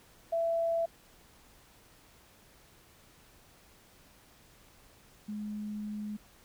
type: tone pair in turn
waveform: sine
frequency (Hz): 667 / 210.1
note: E5 / G#3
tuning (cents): +20 / +20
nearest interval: octave + minor sixth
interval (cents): 2000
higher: first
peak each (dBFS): -27 / -35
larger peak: first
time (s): 0.32-0.86 / 5.28-6.17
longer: second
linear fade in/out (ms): 10
effects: pink hiss -60 dBFS RMS until 6.44 s